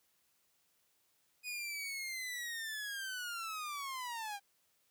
sawtooth linear sweep, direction down, 2489 to 788 Hz, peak -36 dBFS, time 1.43-4.4 s, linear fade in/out 50 ms, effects white hiss -75 dBFS RMS until 4.9 s + high-pass 60 Hz 12 dB/octave

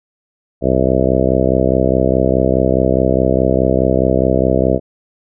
harmonic tone, 64.8 Hz, C2, 16 cents flat, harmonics 1 / 2 / 3 / 4 / 5 / 6 / 7 / 8 / 9 / 10, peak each -20 / -20 / -20 / -20 / -20 / -20 / -20 / -20 / -20 / -20 dBFS, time 0.61-4.8 s, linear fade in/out 50 ms, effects none

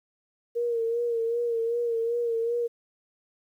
sine tone with vibrato, 466.2 Hz, A#4, in tune, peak -24 dBFS, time 0.55-2.68 s, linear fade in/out 20 ms, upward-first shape sine, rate 2.6 Hz, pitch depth 44 cents each way, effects 10-bit

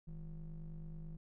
triangle ring-modulated tone, 92.5 Hz, F#2, in tune, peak -39 dBFS, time 0.07-1.17 s, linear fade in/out 10 ms, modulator 67.9 Hz, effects none

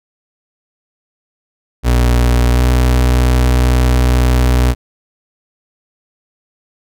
35% pulse tone with pitch glide, 60.6 to 62.05 Hz, B1 to B1, -32 to +9 cents, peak -7 dBFS, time 1.83-4.75 s, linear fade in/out 50 ms, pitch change +41 cents, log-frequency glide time 2.51-2.6 s, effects none

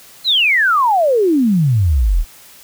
sine exponential sweep, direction down, 4242 to 34.95 Hz, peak -10 dBFS, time 0.24-2.25 s, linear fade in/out 50 ms, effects white hiss -42 dBFS RMS until 2.63 s

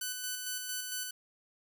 5% pulse tone with tremolo, 1500 Hz, F#6, 23 cents sharp, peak -23 dBFS, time 0.01-1.11 s, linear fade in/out 5 ms, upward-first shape square, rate 4.4 Hz, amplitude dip 35%, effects none

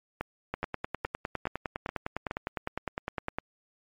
two click trains, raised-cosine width 0.5 ms, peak -16 / -16 dBFS, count 29 / 6, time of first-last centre 0.54-3.386 / 0.21-2.311 s, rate 9.84 / 2.38 Hz, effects MP3 64 kbps

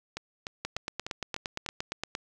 two click trains, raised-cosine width 0.2 ms, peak -15 / -18 dBFS, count 14 / 6, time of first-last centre 0.65-2.151 / 0.17-1.663 s, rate 8.66 / 3.35 Hz, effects none

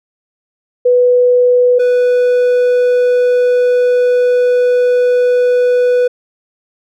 sine / triangle tone pair in turn, 493.9 / 493.9 Hz, B4 / B4, 0 / 0 cents, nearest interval unison, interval 0 cents, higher neither, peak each -6 dBFS, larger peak neither, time 0.85-1.79 / 1.79-6.08 s, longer second, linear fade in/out 10 ms, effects none

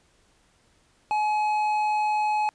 triangle tone with hard clipping, 848 Hz, G#5, 36 cents sharp, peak -23 dBFS, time 1.11-2.49 s, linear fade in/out 0 ms, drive 10 dB, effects pink hiss -63 dBFS RMS until 2.54 s + resampled to 22050 Hz

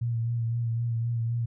sine tone with vibrato, 116.54 Hz, A#2, in tune, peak -25 dBFS, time 0.01-1.46 s, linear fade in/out 10 ms, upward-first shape sine, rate 3.9 Hz, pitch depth 32 cents each way, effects none

